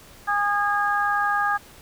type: harmonic tone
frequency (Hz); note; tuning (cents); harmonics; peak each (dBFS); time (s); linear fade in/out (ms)
409.3; G#4; -25; 2 / 3 / 4; -24 / -24 / -24; 0.27-1.58; 20
effects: pink hiss -48 dBFS RMS until 1.81 s